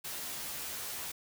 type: noise with comb filter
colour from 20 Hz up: white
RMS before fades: -40 dBFS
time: 0.04-1.12 s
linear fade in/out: 10 ms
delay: 14 ms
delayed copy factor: +0.95
effects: none